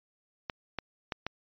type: clicks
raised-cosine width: 0.3 ms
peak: -17 dBFS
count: 4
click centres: 0.498 / 0.787 / 1.122 / 1.266 s
effects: resampled to 11025 Hz